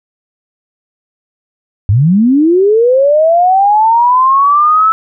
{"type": "linear sweep", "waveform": "sine", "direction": "up", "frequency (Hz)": [90.5, 1318.5], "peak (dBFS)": -5, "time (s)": [1.89, 4.92], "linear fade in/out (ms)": 0, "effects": []}